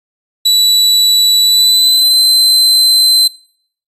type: tone with pitch glide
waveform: 40% pulse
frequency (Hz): 3944 to 4074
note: B7 to C8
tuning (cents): -3 to -47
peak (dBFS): -5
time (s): 0.45-3.28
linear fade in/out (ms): 10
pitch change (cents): +56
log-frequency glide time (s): 1.42-2.21
effects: noise-tail reverb RT60 0.6 s tail -22 dB re dry + resampled to 32000 Hz